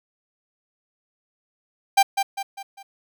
45% pulse tone with echo, 790 Hz, G5, 13 cents sharp, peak -12 dBFS, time 1.97-2.03 s, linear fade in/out 10 ms, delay 200 ms, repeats 4, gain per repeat -7 dB, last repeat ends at 2.83 s, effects none

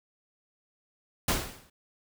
pink noise with exponential decay, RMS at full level -23 dBFS, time 1.28-1.7 s, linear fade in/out 5 ms, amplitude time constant 91 ms, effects none

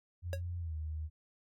sine tone with pitch glide, 87.4 to 77.86 Hz, F2 to D#2, +2 to +2 cents, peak -36 dBFS, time 0.22-1.1 s, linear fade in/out 50 ms, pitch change -200 cents, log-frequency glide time 0.58-0.75 s
square tone with exponential decay, 550 Hz, C#5, 14 cents flat, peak -34 dBFS, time 0.33-0.41 s, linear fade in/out 1 ms, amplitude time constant 16 ms
effects none

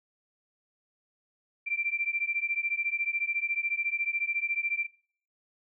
sine beating tone pair, 2349 / 2363 Hz, D7 / D7, 0 / +10 cents, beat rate 14 Hz, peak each -31 / -30 dBFS, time 1.66-4.87 s, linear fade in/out 20 ms, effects noise-tail reverb RT60 0.6 s tail -25 dB re dry

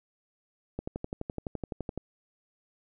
click train, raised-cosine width 2 ms, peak -20 dBFS, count 15, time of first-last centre 0.79-1.976 s, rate 11.8 Hz, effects none

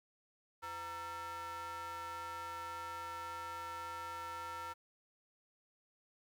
square ring-modulated tone, 210.9 Hz, G#3, 27 cents sharp, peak -40 dBFS, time 0.62-4.74 s, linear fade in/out 20 ms, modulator 1140 Hz, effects 12-bit

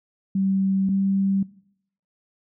sine tone pair in turn, 192.9 / 194.92 Hz, G3 / G3, -28 / -10 cents, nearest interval unison, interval 18 cents, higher second, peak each -19 dBFS, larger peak neither, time 0.35-0.89 / 0.89-1.43 s, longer neither, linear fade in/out 5 ms, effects noise-tail reverb RT60 0.7 s tail -20 dB re dry

